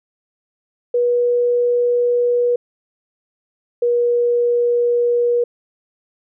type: tone pair in turn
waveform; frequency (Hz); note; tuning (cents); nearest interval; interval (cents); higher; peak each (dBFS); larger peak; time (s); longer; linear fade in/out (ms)
sine; 484.4 / 479.7; B4 / A#4; -34 / +50; unison; 16; first; -13; neither; 0.94-2.56 / 3.82-5.44; neither; 5
effects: none